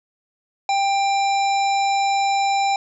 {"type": "harmonic tone with a mistuned harmonic", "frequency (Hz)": 791, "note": "G5", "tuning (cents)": 15, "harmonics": [1, 3, 5, 7, 9], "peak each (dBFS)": [-17, -27, -31, -34, -36], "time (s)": [0.69, 2.76], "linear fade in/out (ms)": 2, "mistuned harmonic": 7, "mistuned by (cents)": -82, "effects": []}